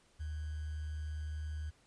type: tone with sample-and-hold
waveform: sine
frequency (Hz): 76.6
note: D#2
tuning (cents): -27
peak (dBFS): -37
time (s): 0.19-1.71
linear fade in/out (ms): 20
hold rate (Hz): 1575
effects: pink hiss -68 dBFS RMS until 1.86 s + resampled to 22050 Hz